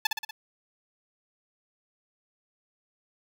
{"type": "tone with echo", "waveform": "10% pulse", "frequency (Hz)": 869, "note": "A5", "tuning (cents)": -22, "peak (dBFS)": -13, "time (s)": [0.05, 0.07], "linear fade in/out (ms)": 5, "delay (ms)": 60, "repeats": 4, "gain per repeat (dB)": -4, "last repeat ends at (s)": 0.31, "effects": []}